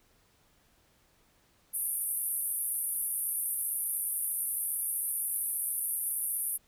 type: band-pass noise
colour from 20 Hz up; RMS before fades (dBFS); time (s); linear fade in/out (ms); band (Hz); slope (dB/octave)
white; -33; 1.73-6.58; 20; 9300 to 13000; 96
effects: pink hiss -67 dBFS RMS until 6.67 s